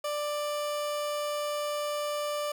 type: tone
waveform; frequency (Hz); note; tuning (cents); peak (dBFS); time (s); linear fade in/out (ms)
30% pulse; 590; D5; +8; -27; 0.04-2.52; 5
effects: none